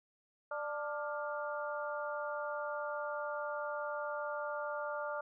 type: harmonic tone with a mistuned harmonic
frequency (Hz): 295.6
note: D4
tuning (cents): +11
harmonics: 2 / 3 / 4 / 5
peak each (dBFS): -39 / -44 / -43 / -43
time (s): 0.51-5.21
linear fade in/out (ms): 5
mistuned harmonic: 5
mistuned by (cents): -85
effects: none